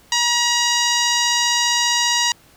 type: tone with low-pass filter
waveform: 10% pulse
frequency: 955 Hz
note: A#5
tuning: 42 cents sharp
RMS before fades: -18 dBFS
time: 0.12-2.32 s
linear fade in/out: 2 ms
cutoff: 7100 Hz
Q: 1.9
effects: pink hiss -51 dBFS RMS until 2.56 s